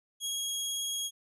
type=tone with vibrato; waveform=20% pulse; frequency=3297 Hz; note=G#7; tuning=13 cents flat; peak=-26 dBFS; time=0.2-1.11 s; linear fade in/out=50 ms; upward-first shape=sine; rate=18 Hz; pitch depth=11 cents each way; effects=none